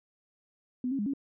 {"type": "tone with pitch steps", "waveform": "sine", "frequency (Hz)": [250.6, 272.5, 206.1, 277.1], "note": ["B3", "C#4", "G#3", "C#4"], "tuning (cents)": [25, -29, -13, -1], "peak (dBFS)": -28, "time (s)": [0.84, 1.136], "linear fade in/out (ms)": 2, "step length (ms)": 74, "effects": []}